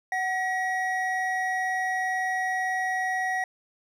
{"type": "tone pair together", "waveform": "triangle", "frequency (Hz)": [747, 1911.9], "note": ["F#5", "A#6"], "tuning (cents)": [16, 43], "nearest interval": "octave + major third", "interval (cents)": 1627, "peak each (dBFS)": -26, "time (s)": [0.12, 3.44], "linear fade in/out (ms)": 2, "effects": []}